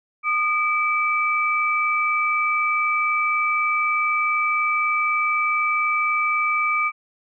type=tone pair together; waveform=sine; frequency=1224.7 / 2312 Hz; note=D#6 / D7; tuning=-28 / -28 cents; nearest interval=major seventh; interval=1100 cents; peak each=-21 dBFS; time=0.23-6.92 s; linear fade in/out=50 ms; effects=none